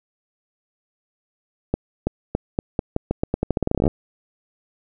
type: accelerating click train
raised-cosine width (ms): 2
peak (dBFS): -6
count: 23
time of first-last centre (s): 1.74-3.878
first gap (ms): 330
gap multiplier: 0.85
effects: none